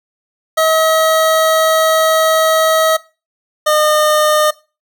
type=tone pair in turn; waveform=25% pulse; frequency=639 / 608.9 Hz; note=D#5 / D#5; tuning=+46 / -38 cents; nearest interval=minor second; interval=84 cents; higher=first; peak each=-6 dBFS; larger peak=neither; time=0.57-2.97 / 3.66-4.51 s; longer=first; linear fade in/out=10 ms; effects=noise-tail reverb RT60 0.3 s tail -20 dB re dry